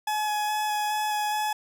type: tone with vibrato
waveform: 40% pulse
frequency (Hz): 846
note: G#5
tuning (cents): +32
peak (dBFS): -24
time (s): 0.07-1.53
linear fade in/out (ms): 5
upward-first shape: square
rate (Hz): 2.4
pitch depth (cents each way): 9
effects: none